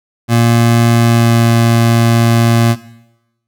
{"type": "tone with pitch glide", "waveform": "25% pulse", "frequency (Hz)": [117, 116.06], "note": ["A#2", "A#2"], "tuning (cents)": [7, -7], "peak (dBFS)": -4, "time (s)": [0.28, 2.76], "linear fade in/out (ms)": 50, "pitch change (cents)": -14, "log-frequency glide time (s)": [0.95, 1.48], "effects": ["noise-tail reverb RT60 0.9 s tail -17 dB re dry"]}